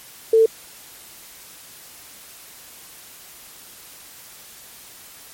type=tone; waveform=sine; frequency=447.4 Hz; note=A4; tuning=29 cents sharp; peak=-10 dBFS; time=0.33-0.46 s; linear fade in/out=5 ms; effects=white hiss -43 dBFS RMS until 5.33 s + MP3 64 kbps